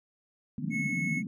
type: band-pass noise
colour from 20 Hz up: pink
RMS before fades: -33 dBFS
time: 0.58-1.27 s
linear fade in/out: 2 ms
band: 140 to 280 Hz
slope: 96 dB/octave
type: tone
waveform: triangle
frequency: 2191 Hz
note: C#7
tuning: 21 cents flat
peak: -29 dBFS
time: 0.7-1.23 s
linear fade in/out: 50 ms
effects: none